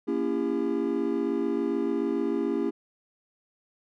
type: chord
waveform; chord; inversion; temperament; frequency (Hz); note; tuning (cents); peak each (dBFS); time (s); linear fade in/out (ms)
triangle; A# diminished seventh; none; just; 233.1 / 279.7 / 335.6 / 402.8; A#3 / C#4 / E4 / G4; 0 / +16 / +31 / +47; -30 / -28 / -28 / -28; 0.07-2.71; 20
effects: none